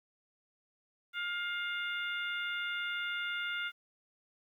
harmonic tone, 706 Hz, F5, 19 cents sharp, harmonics 2 / 3 / 4 / 5, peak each -36 / -40 / -42 / -44 dBFS, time 1.13-3.72 s, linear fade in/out 50 ms, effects 11-bit

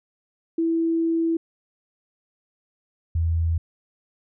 sine tone pair in turn, 329.6 / 82.61 Hz, E4 / E2, 0 / +4 cents, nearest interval 2 octaves, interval 2396 cents, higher first, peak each -19 dBFS, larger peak neither, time 0.58-1.37 / 3.15-3.58 s, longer first, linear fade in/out 5 ms, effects none

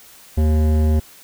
sine tone with hard clipping, 77.2 Hz, D#2, 13 cents flat, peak -15 dBFS, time 0.37-1 s, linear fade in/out 10 ms, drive 14 dB, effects white hiss -45 dBFS RMS until 1.23 s

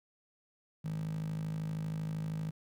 15% pulse tone with high-pass filter, 52.8 Hz, G#1, 29 cents sharp, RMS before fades -37 dBFS, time 0.84-2.51 s, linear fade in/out 10 ms, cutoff 150 Hz, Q 7, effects none

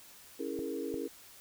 sine chord, A# half-diminished seventh, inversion first, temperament equal, 277.2 / 329.6 / 415.3 / 466.2 Hz, C#4 / E4 / G#4 / A#4, 0 / 0 / 0 / 0 cents, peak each -40 dBFS, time 0.39-1.08 s, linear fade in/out 10 ms
clicks, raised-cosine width 2 ms, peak -30 dBFS, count 2, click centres 0.591 / 0.942 s
effects white hiss -55 dBFS RMS until 1.4 s

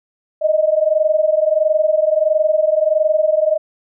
sine tone pair together, 610 / 631.5 Hz, D#5 / D#5, -34 / +26 cents, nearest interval minor second, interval 60 cents, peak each -15 dBFS, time 0.41-3.58 s, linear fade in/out 20 ms, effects none

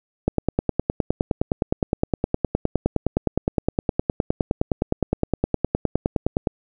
click train, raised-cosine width 2 ms, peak -5 dBFS, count 61, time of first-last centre 0.28-6.472 s, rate 9.69 Hz, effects none

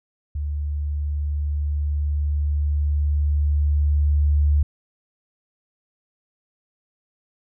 sine tone with level ramp, 73.42 Hz, D2, in tune, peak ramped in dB -23 to -14 dBFS, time 0.35-4.63 s, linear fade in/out 5 ms, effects none

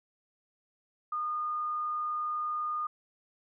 sine tone, 1222 Hz, D#6, 32 cents flat, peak -30 dBFS, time 1.12-2.87 s, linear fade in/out 5 ms, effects none

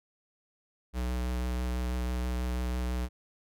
square tone with vibrato, 61.74 Hz, B1, in tune, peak -30 dBFS, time 0.93-3.09 s, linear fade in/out 50 ms, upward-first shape triangle, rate 6.1 Hz, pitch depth 19 cents each way, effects none

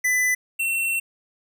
square tone pair in turn, 2000 / 2710 Hz, B6 / E7, +21 / +47 cents, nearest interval perfect fourth, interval 526 cents, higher second, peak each -19 / -22 dBFS, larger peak first, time 0.04-0.35 / 0.59-1 s, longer second, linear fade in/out 10 ms, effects none

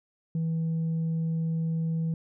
sine tone with tanh clipping, 162.9 Hz, E3, 20 cents flat, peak -26 dBFS, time 0.35-2.14 s, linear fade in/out 2 ms, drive 1 dB, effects none

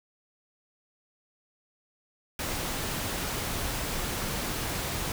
pink noise, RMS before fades -32 dBFS, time 2.39-5.12 s, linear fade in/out 2 ms, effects none

